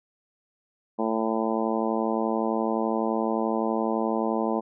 harmonic tone, 111.7 Hz, A2, 27 cents sharp, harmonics 2 / 3 / 4 / 5 / 6 / 7 / 8 / 9, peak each -28 / -30 / -31 / -32 / -33 / -33 / -34 / -35 dBFS, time 0.98-4.61 s, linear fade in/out 20 ms, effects none

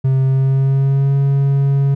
triangle tone with pitch glide, 132.9 to 138.62 Hz, C3 to C#3, +27 to 0 cents, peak -9 dBFS, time 0.04-1.95 s, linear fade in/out 10 ms, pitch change +73 cents, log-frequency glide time 0.24-1.16 s, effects none

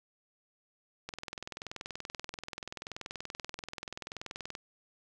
click train, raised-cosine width 0.2 ms, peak -22 dBFS, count 73, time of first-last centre 1.09-4.552 s, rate 20.8 Hz, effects none

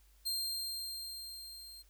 sawtooth tone with level ramp, 4186 Hz, C8, in tune, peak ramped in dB -30 to -47 dBFS, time 0.25-1.83 s, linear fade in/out 20 ms, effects added 50 Hz sine -62 dBFS peak until 1.89 s + white hiss -70 dBFS RMS until 1.89 s

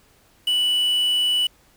triangle tone with quantisation, 2960 Hz, F#7, in tune, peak -16 dBFS, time 0.47-1.47 s, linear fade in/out 5 ms, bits 6, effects pink hiss -57 dBFS RMS until 1.76 s

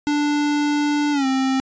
square tone with pitch glide, 293.7 to 264.7 Hz, D4 to C4, 0 to +20 cents, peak -18 dBFS, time 0.07-1.6 s, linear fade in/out 0 ms, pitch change -180 cents, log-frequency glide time 1.12-1.26 s, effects resampled to 16000 Hz

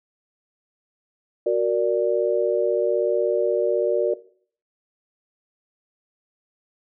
sine chord, Gb augmented, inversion none, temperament equal, 370 / 466.2 / 587.3 Hz, Gb4 / Bb4 / D5, 0 / 0 / 0 cents, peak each -22 dBFS, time 1.46-4.14 s, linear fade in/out 5 ms, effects noise-tail reverb RT60 0.5 s tail -18 dB re dry

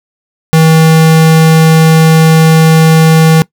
square tone, 160.3 Hz, E3, 48 cents flat, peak -3 dBFS, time 0.53-3.42 s, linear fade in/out 0 ms, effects noise-tail reverb RT60 0.1 s tail -21 dB re dry

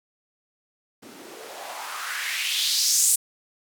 blue noise with band-pass filter sweep, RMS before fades -26 dBFS, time 1.02-3.16 s, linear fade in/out 10 ms, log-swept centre 230 to 8700 Hz, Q 2.9, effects none

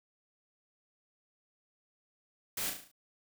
white noise with echo, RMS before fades -36 dBFS, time 2.57-2.7 s, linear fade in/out 5 ms, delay 36 ms, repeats 6, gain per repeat -5 dB, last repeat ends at 2.916 s, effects none

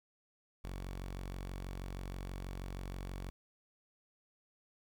sawtooth tone, 46.25 Hz, F#1, in tune, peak -37 dBFS, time 0.64-3.3 s, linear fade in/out 0 ms, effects 11-bit

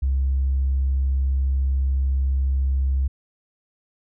triangle tone with tanh clipping, 67 Hz, C2, 42 cents sharp, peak -18 dBFS, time 0.02-3.08 s, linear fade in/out 10 ms, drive 5 dB, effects none

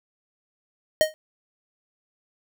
square tone with exponential decay, 622.3 Hz, D#5, in tune, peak -12 dBFS, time 1.01-1.14 s, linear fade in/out 0 ms, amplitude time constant 28 ms, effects none

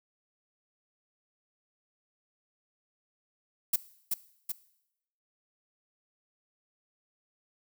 violet noise with echo, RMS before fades -25 dBFS, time 3.73-3.76 s, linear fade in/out 5 ms, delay 380 ms, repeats 2, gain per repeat -4 dB, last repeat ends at 4.52 s, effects noise-tail reverb RT60 0.8 s tail -18 dB re dry

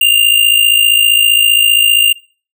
square tone with amplitude modulation, 2800 Hz, F7, 4 cents sharp, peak -4 dBFS, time 0.01-2.13 s, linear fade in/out 5 ms, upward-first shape sine, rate 55.2 Hz, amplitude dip 65%, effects noise-tail reverb RT60 0.4 s tail -22 dB re dry

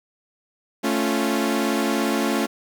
sawtooth chord, A augmented, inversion none, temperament equal, 220 / 277.2 / 349.2 Hz, A3 / C#4 / E#4, 0 / 0 / 0 cents, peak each -20 / -20 / -22 dBFS, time 0.83-2.47 s, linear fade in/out 20 ms, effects 9-bit

